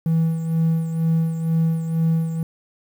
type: tone with tremolo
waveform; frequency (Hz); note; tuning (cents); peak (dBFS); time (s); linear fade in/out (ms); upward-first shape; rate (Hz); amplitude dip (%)
triangle; 163.1; E3; -18; -12; 0.06-2.43; 2; sine; 2.1; 65
effects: tanh soft clip ceiling -10 dBFS + 8-bit